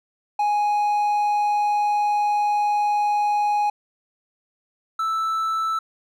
triangle tone pair in turn, 830.6 / 1318.5 Hz, G#5 / E6, 0 / 0 cents, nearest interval minor sixth, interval 800 cents, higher second, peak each -16 / -19 dBFS, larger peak first, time 0.39-3.7 / 4.99-5.79 s, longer first, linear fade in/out 5 ms, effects none

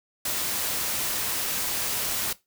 white noise, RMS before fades -28 dBFS, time 0.25-2.33 s, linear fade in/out 5 ms, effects noise-tail reverb RT60 0.2 s tail -18 dB re dry

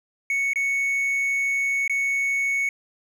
triangle tone with dropouts, 2217 Hz, C#7, in tune, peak -19 dBFS, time 0.3-2.69 s, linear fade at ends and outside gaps 2 ms, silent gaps 0.534-0.558 / 1.878-1.896 s, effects none

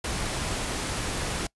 pink noise, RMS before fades -30 dBFS, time 0.04-1.47 s, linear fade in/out 5 ms, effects noise-tail reverb RT60 0.1 s tail -24 dB re dry + resampled to 24000 Hz

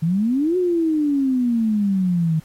sine exponential two-way sweep, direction up then down, 155.56 to 370 to 155.56 Hz, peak -16 dBFS, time 0.02-2.4 s, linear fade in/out 10 ms, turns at 0.57 s, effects pink hiss -52 dBFS RMS until 2.44 s + AAC 48 kbps

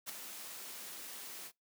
white noise with ADSR envelope, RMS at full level -39 dBFS, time 0.06-1.52 s, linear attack 35 ms, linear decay 4 ms, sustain -8 dB, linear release 58 ms, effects noise-tail reverb RT60 0.2 s tail -25 dB re dry + high-pass 200 Hz 12 dB/octave

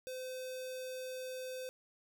square tone with notch filter, 513 Hz, C5, 34 cents flat, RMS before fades -43 dBFS, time 0.07-1.69 s, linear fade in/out 0 ms, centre 1100 Hz, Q 0.65, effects none

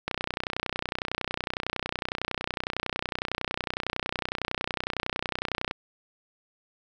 click train, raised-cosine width 0.3 ms, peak -12 dBFS, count 175, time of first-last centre 0.08-5.711 s, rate 30.9 Hz, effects none

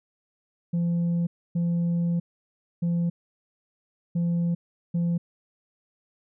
sine tone bursts at uneven times, 171.2 Hz, F3, 34 cents flat, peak -19 dBFS, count 5, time 0.73-1.27 / 1.55-2.2 / 2.82-3.1 / 4.15-4.55 / 4.94-5.18 s, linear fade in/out 10 ms, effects tanh soft clip ceiling -21 dBFS

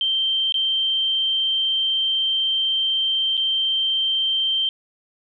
sine tone with dropouts, 3136 Hz, G7, in tune, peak -18 dBFS, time 0.01-4.69 s, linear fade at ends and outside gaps 1 ms, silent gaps 0.523-0.542 / 3.37-3.376 s, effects none

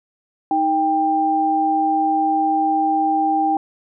sine tone pair together, 313.9 / 791 Hz, D#4 / G5, +15 / +15 cents, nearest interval octave + major third, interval 1600 cents, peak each -21 / -16 dBFS, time 0.51-3.57 s, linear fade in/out 2 ms, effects none

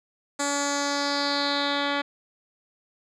10% pulse tone with low-pass filter sweep, 284.6 Hz, C#4, 46 cents sharp, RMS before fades -26 dBFS, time 0.39-2.02 s, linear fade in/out 10 ms, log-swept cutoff 7900 to 3000 Hz, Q 4.2, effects none

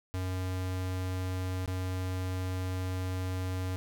square tone with dropouts, 92.5 Hz, F#2, in tune, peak -32 dBFS, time 0.14-3.76 s, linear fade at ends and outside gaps 0 ms, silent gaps 1.659-1.677 s, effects none

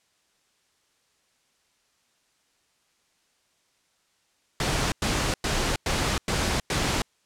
pink noise bursts, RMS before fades -25 dBFS, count 6, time 4.6-7.02 s, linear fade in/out 2 ms, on 320 ms, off 100 ms, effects white hiss -68 dBFS RMS until 7.25 s + low-pass 8000 Hz 12 dB/octave

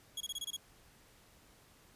sawtooth tone bursts, 3322 Hz, G#7, in tune, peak -34 dBFS, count 7, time 0.17-0.566 s, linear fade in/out 5 ms, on 36 ms, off 24 ms, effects pink hiss -63 dBFS RMS until 1.95 s + resampled to 32000 Hz

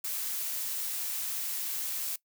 blue noise, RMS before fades -34 dBFS, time 0.04-2.16 s, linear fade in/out 5 ms, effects noise-tail reverb RT60 0.1 s tail -20 dB re dry

